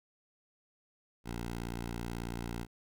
10% pulse tone, 58.27 Hz, A#1, in tune, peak -29 dBFS, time 1.24-2.67 s, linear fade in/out 50 ms, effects none

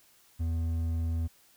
triangle tone with hard clipping, 82.41 Hz, E2, in tune, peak -29 dBFS, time 0.39-1.28 s, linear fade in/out 20 ms, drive 9 dB, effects white hiss -62 dBFS RMS until 1.56 s

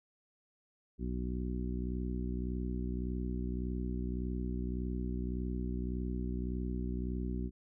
harmonic tone, 61.74 Hz, B1, in tune, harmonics 1 / 2 / 3 / 4 / 5 / 6, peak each -36 / -45 / -40 / -42 / -46 / -46 dBFS, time 0.98-7.51 s, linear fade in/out 50 ms, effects none

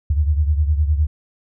sine beating tone pair, 73.42 / 83.22 Hz, D2 / E2, 0 / +17 cents, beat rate 9.8 Hz, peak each -15 / -21 dBFS, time 0.1-1.07 s, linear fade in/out 5 ms, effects none

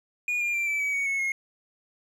triangle tone with pitch steps, 2445 / 2402 / 2359 / 2317 / 2276 / 2236 / 2196 / 2157 Hz, D#7 / D7 / D7 / D7 / C#7 / C#7 / C#7 / C#7, -31 / +38 / +7 / -24 / +45 / +14 / -17 / -48 cents, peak -23 dBFS, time 0.28-1.32 s, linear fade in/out 2 ms, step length 130 ms, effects none

